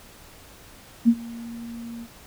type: tone with ADSR envelope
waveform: sine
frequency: 233.1 Hz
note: A#3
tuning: in tune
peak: -10 dBFS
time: 1.05-2.08 s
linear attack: 34 ms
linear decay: 59 ms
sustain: -23 dB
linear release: 61 ms
effects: pink hiss -48 dBFS RMS until 2.26 s